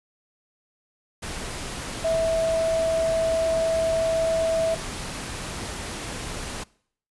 sine tone in noise, 653 Hz, E5, 17 cents flat, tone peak -20 dBFS, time 2.04-4.75 s, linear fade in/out 10 ms, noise pink, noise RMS -33 dBFS, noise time 1.22-6.64 s, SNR +10 dB, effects noise-tail reverb RT60 0.6 s tail -23 dB re dry + resampled to 24000 Hz

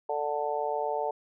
harmonic tone, 147.5 Hz, D3, 8 cents sharp, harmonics 3 / 4 / 5 / 6, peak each -33 / -33 / -33 / -33 dBFS, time 0.09-1.11 s, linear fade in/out 5 ms, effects none

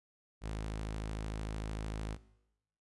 sawtooth tone, 53.3 Hz, G#1, 46 cents sharp, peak -33 dBFS, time 0.41-2.18 s, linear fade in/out 50 ms, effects noise-tail reverb RT60 0.9 s tail -19 dB re dry + resampled to 24000 Hz

